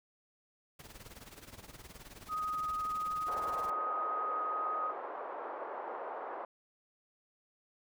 pink noise with tremolo, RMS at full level -49 dBFS, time 0.79-3.7 s, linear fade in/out 5 ms, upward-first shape sine, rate 19 Hz, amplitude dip 75%
sine tone with vibrato, 1251 Hz, D#6, 9 cents sharp, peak -33 dBFS, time 2.28-4.94 s, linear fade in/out 50 ms, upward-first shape square, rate 12 Hz, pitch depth 8 cents each way
white band-pass noise, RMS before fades -42 dBFS, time 3.28-6.45 s, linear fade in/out 2 ms, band 410 to 1100 Hz, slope 24 dB/octave
effects none

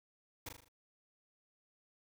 pink noise with echo, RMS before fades -44 dBFS, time 0.46-0.49 s, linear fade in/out 5 ms, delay 39 ms, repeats 5, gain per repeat -5 dB, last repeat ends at 0.685 s, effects none

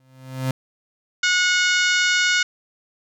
35% pulse tone with exponential growth, 130.81 Hz, C3, in tune, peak -17 dBFS, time 0-0.51 s, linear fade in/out 2 ms, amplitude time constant 110 ms
harmonic tone, 728 Hz, F#5, 28 cents flat, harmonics 2 / 3 / 4 / 5 / 6 / 7 / 8 / 9 / 10, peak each -19 / -23 / -25 / -27 / -29 / -30 / -31 / -32 / -33 dBFS, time 1.23-2.43 s, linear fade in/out 5 ms
effects none

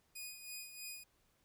10% pulse tone with tremolo, 2476 Hz, D#7, 9 cents flat, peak -35 dBFS, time 0.15-1.04 s, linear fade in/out 10 ms, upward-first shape sine, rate 3.1 Hz, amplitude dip 60%, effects pink hiss -75 dBFS RMS until 1.44 s

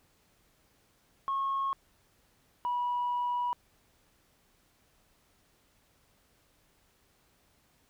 sine tone pair in turn, 1090 / 974.5 Hz, C#6 / B5, -29 / -23 cents, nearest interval major second, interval 194 cents, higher first, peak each -27 dBFS, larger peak neither, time 1.28-1.73 / 2.65-3.53 s, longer second, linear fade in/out 0 ms, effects tanh soft clip ceiling -25 dBFS + pink hiss -68 dBFS RMS until 7.89 s

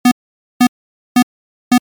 square tone bursts, 246.9 Hz, B3, in tune, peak -6 dBFS, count 4, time 0.05-1.78 s, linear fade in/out 5 ms, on 65 ms, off 490 ms, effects MP3 96 kbps

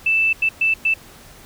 sine tone bursts at uneven times, 2646 Hz, E7, 6 cents sharp, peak -14 dBFS, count 4, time 0.06-0.33 / 0.42-0.49 / 0.61-0.74 / 0.85-0.94 s, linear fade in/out 5 ms, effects pink hiss -44 dBFS RMS until 1.45 s

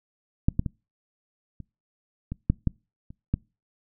clicks, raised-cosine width 5 ms, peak -7 / -10 / -16 / -27 / -19 / -7 / -10 / -30 / -10 dBFS, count 9, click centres 0.485 / 0.594 / 0.662 / 1.603 / 2.32 / 2.5 / 2.673 / 3.105 / 3.34 s, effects noise-tail reverb RT60 0.3 s tail -26 dB re dry

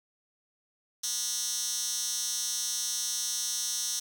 10% pulse tone with high-pass filter, 240 Hz, B3, 49 cents flat, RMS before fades -32 dBFS, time 1.03-4 s, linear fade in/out 10 ms, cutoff 5600 Hz, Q 2.4, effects none

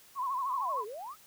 sine tone with vibrato, 1049 Hz, C6, 4 cents sharp, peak -30 dBFS, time 0.15-0.85 s, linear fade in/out 50 ms, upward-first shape sine, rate 13 Hz, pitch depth 110 cents each way
sine exponential two-way sweep, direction down then up, 1351 to 399.7 to 1351 Hz, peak -39 dBFS, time 0.48-1.16 s, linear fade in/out 50 ms, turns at 0.85 s
effects white hiss -58 dBFS RMS until 1.26 s

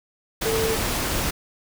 sine tone in noise, 446.5 Hz, A4, 25 cents sharp, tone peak -22 dBFS, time 0.45-0.76 s, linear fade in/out 10 ms, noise pink, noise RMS -25 dBFS, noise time 0.41-1.31 s, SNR 0 dB, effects none

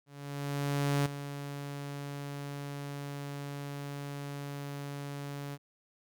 sawtooth tone with ADSR envelope, 142.1 Hz, C#3, 43 cents sharp, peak -22 dBFS, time 0.06-5.58 s, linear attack 1000 ms, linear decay 4 ms, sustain -12 dB, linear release 44 ms, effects none

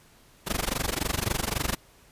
pink noise with amplitude modulation, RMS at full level -25 dBFS, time 0.46-1.76 s, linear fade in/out 20 ms, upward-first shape sine, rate 23.7 Hz, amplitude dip 95%, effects pink hiss -57 dBFS RMS until 2.11 s + resampled to 32000 Hz

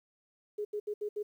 sine tone bursts at uneven times, 417.1 Hz, G#4, 7 cents sharp, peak -32 dBFS, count 5, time 0.58-0.65 / 0.73-0.8 / 0.87-0.94 / 1.01-1.09 / 1.16-1.23 s, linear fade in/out 10 ms, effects 11-bit

